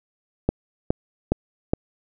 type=click train; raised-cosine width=2 ms; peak=-5 dBFS; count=4; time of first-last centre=0.49-1.735 s; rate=2.41 Hz; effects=none